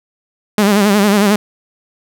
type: tone with vibrato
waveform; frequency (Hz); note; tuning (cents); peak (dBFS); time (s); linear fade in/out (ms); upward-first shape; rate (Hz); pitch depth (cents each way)
sawtooth; 204.1; G#3; -30; -5; 0.58-1.36; 2; sine; 11; 78
effects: none